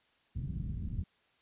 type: low-pass noise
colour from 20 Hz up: white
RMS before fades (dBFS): -37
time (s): 0.35-1.04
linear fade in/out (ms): 10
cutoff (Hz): 160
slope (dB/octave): 24
effects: white hiss -70 dBFS RMS until 1.41 s + resampled to 8000 Hz